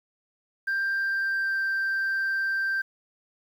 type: tone with pitch glide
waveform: sine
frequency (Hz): 1583 to 1570.3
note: G6 to G6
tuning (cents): +17 to +3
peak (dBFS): -22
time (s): 0.67-2.82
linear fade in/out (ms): 10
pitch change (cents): -14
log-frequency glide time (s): 0.99-1.61
effects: tanh soft clip ceiling -22 dBFS + 9-bit